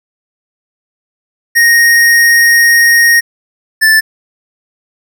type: tone pair in turn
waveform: square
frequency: 1864.7 / 1760 Hz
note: A#6 / A6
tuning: 0 / 0 cents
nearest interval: minor second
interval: 100 cents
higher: first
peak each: -5 dBFS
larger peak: neither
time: 1.55-3.21 / 3.81-4.01 s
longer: first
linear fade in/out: 20 ms
effects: none